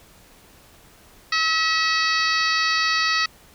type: harmonic tone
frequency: 644 Hz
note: E5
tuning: 41 cents flat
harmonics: 2 / 3 / 4 / 5 / 6 / 7 / 8 / 9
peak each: -24 / -23 / -27 / -35 / -29 / -25 / -32 / -36 dBFS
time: 1.32-3.26 s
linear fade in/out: 5 ms
effects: pink hiss -51 dBFS RMS until 3.54 s